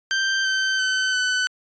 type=tone with pitch steps; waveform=sawtooth; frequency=1568 / 1546.4 / 1525.1 / 1504.1 Hz; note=G6 / G6 / G6 / F#6; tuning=0 / -24 / -48 / +28 cents; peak=-16 dBFS; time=0.11-1.47 s; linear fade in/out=0 ms; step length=340 ms; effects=resampled to 16000 Hz